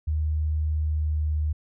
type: tone with pitch glide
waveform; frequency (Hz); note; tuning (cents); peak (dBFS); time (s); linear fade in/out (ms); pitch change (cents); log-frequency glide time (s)
sine; 77 to 76.25; D#2 to D#2; -17 to -34; -22; 0.07-1.53; 10; -17; 0.74-1.37
effects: none